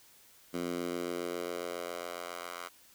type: tone with high-pass filter sweep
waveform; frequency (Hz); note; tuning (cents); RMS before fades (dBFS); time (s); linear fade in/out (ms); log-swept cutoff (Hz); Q
10% pulse; 87.31; F2; 0; -38; 0.53-2.69; 20; 230 to 970; 1.6
effects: white hiss -60 dBFS RMS until 2.94 s